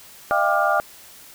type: tone cluster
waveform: sine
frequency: 611 / 689 / 795 / 1187 / 1413 Hz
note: D#5 / F5 / G5 / D6 / F6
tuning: -32 / -24 / +24 / +18 / +20 cents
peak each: -23 dBFS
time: 0.31-0.8 s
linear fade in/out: 0 ms
effects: white hiss -45 dBFS RMS until 1.34 s